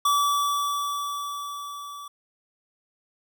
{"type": "tone with level ramp", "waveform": "square", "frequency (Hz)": 1152, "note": "D6", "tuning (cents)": -34, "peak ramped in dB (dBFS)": [-19, -38], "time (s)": [0.05, 2.08], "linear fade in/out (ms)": 5, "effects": []}